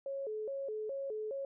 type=tone with vibrato; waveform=sine; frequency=486.1 Hz; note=B4; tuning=28 cents flat; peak=-36 dBFS; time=0.06-1.45 s; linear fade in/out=2 ms; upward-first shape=square; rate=2.4 Hz; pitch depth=210 cents each way; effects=none